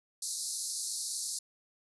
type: band-pass noise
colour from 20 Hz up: white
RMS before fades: -37 dBFS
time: 0.22-1.39 s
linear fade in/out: 5 ms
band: 4000 to 11000 Hz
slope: 96 dB/octave
effects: none